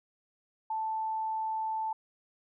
sine tone, 880 Hz, A5, in tune, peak -30 dBFS, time 0.7-1.93 s, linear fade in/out 5 ms, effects none

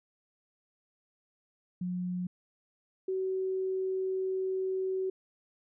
sine tone pair in turn, 180 / 377.7 Hz, F#3 / F#4, -47 / +36 cents, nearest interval octave + minor second, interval 1283 cents, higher second, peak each -31 / -29 dBFS, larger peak second, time 1.81-2.27 / 3.08-5.1 s, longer second, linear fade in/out 5 ms, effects none

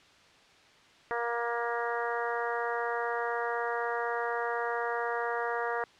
harmonic tone, 235.9 Hz, A#3, 21 cents sharp, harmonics 2 / 3 / 4 / 5 / 6 / 7 / 8, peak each -34 / -36 / -37 / -38 / -39 / -39 / -40 dBFS, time 1.11-5.84 s, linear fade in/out 0 ms, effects white hiss -58 dBFS RMS until 5.99 s + low-pass 4000 Hz 12 dB/octave

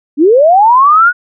sine linear sweep, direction up, 266.8 to 1480 Hz, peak -3 dBFS, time 0.17-1.13 s, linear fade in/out 50 ms, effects none

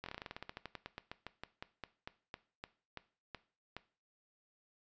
slowing click train, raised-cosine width 0.3 ms, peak -27 dBFS, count 28, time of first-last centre 0.04-3.766 s, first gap 22 ms, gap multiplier 1.12, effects noise-tail reverb RT60 0.4 s tail -17 dB re dry + resampled to 16000 Hz

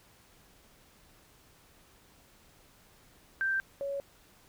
sine tone pair in turn, 1568 / 557.9 Hz, G6 / C#5, 0 / +11 cents, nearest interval octave + tritone, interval 1789 cents, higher first, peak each -27 / -32 dBFS, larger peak first, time 3.41-3.6 / 3.81-4 s, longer neither, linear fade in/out 0 ms, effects pink hiss -61 dBFS RMS until 4.48 s

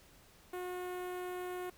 sawtooth tone with notch filter, 361.7 Hz, F#4, 39 cents flat, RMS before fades -41 dBFS, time 0.53-1.7 s, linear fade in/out 5 ms, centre 5100 Hz, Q 0.52, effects pink hiss -62 dBFS RMS until 1.77 s

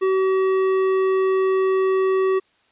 triangle tone with tanh clipping, 380 Hz, F#4, 46 cents sharp, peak -18 dBFS, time 0.01-2.4 s, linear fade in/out 20 ms, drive 16 dB, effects white hiss -61 dBFS RMS until 2.71 s + resampled to 8000 Hz

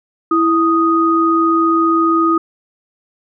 sine tone pair together, 329.6 / 1244.4 Hz, E4 / D#6, 0 / 0 cents, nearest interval octave + major seventh, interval 2300 cents, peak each -13 dBFS, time 0.31-2.38 s, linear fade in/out 5 ms, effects none

